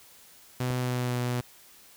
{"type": "tone with pitch glide", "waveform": "sawtooth", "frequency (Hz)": [125.8, 123.07], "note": ["B2", "B2"], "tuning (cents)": [32, -6], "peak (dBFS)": -23, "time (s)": [0.6, 1.41], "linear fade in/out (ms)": 5, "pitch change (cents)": -38, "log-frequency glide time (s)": [0.77, 1.19]}
{"type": "click", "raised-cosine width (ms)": 2, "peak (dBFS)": -24, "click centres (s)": 0.705}
{"effects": ["white hiss -54 dBFS RMS until 1.96 s"]}